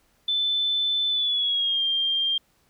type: tone with pitch glide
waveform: sine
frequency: 3520 to 3191 Hz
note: A7 to G7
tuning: 0 to +30 cents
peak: -21 dBFS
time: 0.28-2.38 s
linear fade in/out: 5 ms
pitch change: -170 cents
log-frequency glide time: 1.09-1.83 s
effects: pink hiss -65 dBFS RMS until 2.69 s